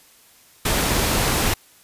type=noise; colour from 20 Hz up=pink; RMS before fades=-20 dBFS; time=0.65-1.54 s; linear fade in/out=5 ms; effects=white hiss -52 dBFS RMS until 1.83 s + resampled to 32000 Hz